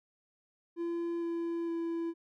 triangle tone with pitch steps, 340 / 337.1 / 334.2 Hz, F4 / E4 / E4, -46 / +39 / +24 cents, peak -30 dBFS, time 0.76-2.14 s, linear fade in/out 50 ms, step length 460 ms, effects none

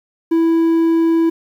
triangle tone, 329.6 Hz, E4, in tune, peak -9 dBFS, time 0.31-1.3 s, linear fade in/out 10 ms, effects 8-bit

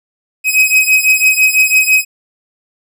45% pulse beating tone pair, 2529 / 2535 Hz, D#7 / D#7, +28 / +32 cents, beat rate 6 Hz, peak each -11 dBFS, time 0.44-2.05 s, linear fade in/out 50 ms, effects none

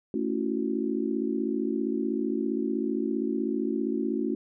sine chord, F# minor seventh, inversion first, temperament just, 222 / 277.5 / 333 / 370 Hz, A3 / C#4 / E4 / F#4, +16 / +2 / +18 / 0 cents, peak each -31 / -30 / -32 / -32 dBFS, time 0.14-4.35 s, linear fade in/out 2 ms, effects none

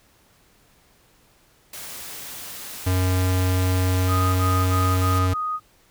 white noise, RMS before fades -36 dBFS, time 1.73-5.19 s, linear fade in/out 5 ms
square tone, 92.2 Hz, F#2, 6 cents flat, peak -19 dBFS, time 2.86-5.34 s, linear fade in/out 10 ms
sine tone bursts, 1244.5 Hz, D#6, in tune, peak -23 dBFS, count 5, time 4.07-5.6 s, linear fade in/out 50 ms, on 290 ms, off 20 ms
effects pink hiss -58 dBFS RMS until 5.9 s

